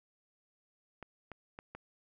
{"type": "clicks", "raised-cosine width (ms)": 0.5, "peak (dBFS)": -30, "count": 4, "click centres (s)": [1.027, 1.317, 1.589, 1.75], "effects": []}